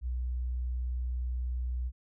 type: tone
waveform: sine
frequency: 61.74 Hz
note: B1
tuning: in tune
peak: -30 dBFS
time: 0.01-1.92 s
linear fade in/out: 50 ms
effects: none